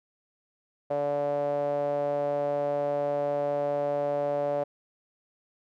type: tone with band-pass filter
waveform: sawtooth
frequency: 144.2 Hz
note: D3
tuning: 31 cents flat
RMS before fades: -28 dBFS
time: 0.9-4.64 s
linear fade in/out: 10 ms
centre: 610 Hz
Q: 7.6
effects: none